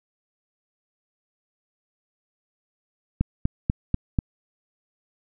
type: click train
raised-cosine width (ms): 5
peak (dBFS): -8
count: 5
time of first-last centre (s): 3.21-4.188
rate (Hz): 4.09
effects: none